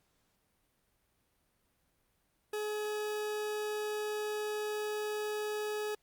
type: tone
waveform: 40% pulse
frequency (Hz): 422.9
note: G#4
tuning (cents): +31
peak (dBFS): -33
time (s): 2.53-5.95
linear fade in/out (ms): 5
effects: pink hiss -75 dBFS RMS until 6.02 s + Opus 48 kbps